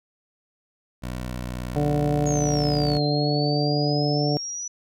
15% pulse tone with pitch glide, 62 to 60.41 Hz, B1 to B1, +7 to -38 cents, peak -23 dBFS, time 1.02-2.99 s, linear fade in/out 20 ms, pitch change -45 cents, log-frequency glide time 1.24-2.54 s
harmonic tone, 146.83 Hz, D3, in tune, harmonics 1 / 2 / 3 / 4 / 5, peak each -23 / -26 / -28 / -29 / -30 dBFS, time 1.76-4.37 s, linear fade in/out 0 ms
sine exponential two-way sweep, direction down then up, 6700 to 4125 to 5930 Hz, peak -29 dBFS, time 2.26-4.68 s, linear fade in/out 5 ms, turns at 3.04 s
effects none

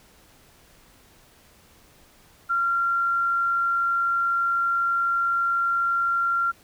sine tone, 1378 Hz, F6, 24 cents flat, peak -20 dBFS, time 2.49-6.52 s, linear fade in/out 20 ms, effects pink hiss -55 dBFS RMS until 6.63 s

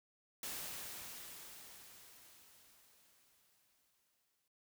white noise with exponential decay, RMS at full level -43 dBFS, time 0.43-4.48 s, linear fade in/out 2 ms, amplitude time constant 880 ms, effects noise-tail reverb RT60 0.3 s tail -24 dB re dry

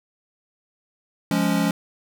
square chord, Db major, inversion first, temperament equal, 174.61 / 207.7 / 277.2 Hz, F3 / Ab3 / Db4, 0 / 0 / 0 cents, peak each -24 dBFS, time 1.31-1.71 s, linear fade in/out 2 ms, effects none

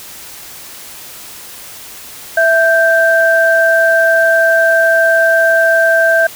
sine tone pair together, 659.3 / 1568 Hz, E5 / G6, 0 / 0 cents, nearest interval octave + minor third, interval 1500 cents, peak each -10 dBFS, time 2.37-6.27 s, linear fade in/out 5 ms, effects white hiss -32 dBFS RMS until 6.35 s

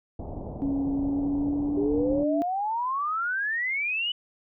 pink low-pass noise, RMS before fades -36 dBFS, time 0.19-2.24 s, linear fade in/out 5 ms, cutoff 850 Hz, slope 48 dB/octave
sine tone with pitch glide, 277.2 to 292.8 Hz, C#4 to D4, 0 to -5 cents, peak -24 dBFS, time 0.62-2.42 s, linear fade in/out 0 ms, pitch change +95 cents, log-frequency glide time 0.94-1.86 s
sine exponential sweep, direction up, 392 to 3000 Hz, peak -25 dBFS, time 1.77-4.12 s, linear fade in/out 5 ms
effects none

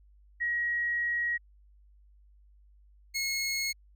sine / 20% pulse tone pair in turn, 1900 / 2172 Hz, A#6 / C#7, +33 / -36 cents, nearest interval major second, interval 231 cents, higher second, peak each -27 / -24 dBFS, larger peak second, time 0.4-1.38 / 3.14-3.73 s, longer first, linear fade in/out 20 ms, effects added 50 Hz sine -56 dBFS peak until 3.95 s

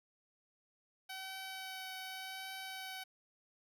10% pulse tone with vibrato, 760 Hz, F#5, 46 cents sharp, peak -35 dBFS, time 1.09-3.04 s, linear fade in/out 10 ms, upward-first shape triangle, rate 0.87 Hz, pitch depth 12 cents each way, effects none

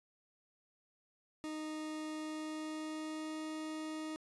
40% pulse tone with pitch glide, 309.6 to 312.1 Hz, D#4 to D#4, -9 to +5 cents, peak -39 dBFS, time 1.44-4.16 s, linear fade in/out 0 ms, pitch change +14 cents, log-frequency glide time 2.17-3.4 s, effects resampled to 24000 Hz

